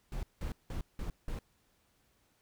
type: noise bursts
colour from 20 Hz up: brown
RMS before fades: -37 dBFS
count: 5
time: 0.12-1.39 s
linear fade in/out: 2 ms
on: 110 ms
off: 180 ms
effects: pink hiss -72 dBFS RMS until 2.41 s